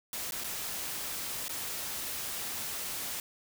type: noise with dropouts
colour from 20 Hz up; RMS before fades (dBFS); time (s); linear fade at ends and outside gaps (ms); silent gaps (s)
white; -37; 0.13-3.2; 1; 0.31-0.321 / 0.438-0.442 / 1.482-1.493
effects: none